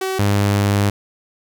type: tone pair in turn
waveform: sawtooth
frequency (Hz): 379.7 / 101.12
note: F#4 / G#2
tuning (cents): +45 / -46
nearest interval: octave + major seventh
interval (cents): 2291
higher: first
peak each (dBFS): -16 / -10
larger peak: second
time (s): 0.01-0.19 / 0.19-0.9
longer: second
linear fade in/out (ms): 5
effects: none